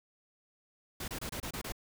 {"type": "noise bursts", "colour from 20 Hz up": "pink", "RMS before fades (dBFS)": -39, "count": 7, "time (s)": [1, 1.722], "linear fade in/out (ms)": 5, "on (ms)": 80, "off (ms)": 27, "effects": []}